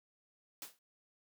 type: noise with exponential decay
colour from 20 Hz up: white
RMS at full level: -41 dBFS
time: 0.62-0.79 s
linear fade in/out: 2 ms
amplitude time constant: 35 ms
effects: high-pass 200 Hz 12 dB/octave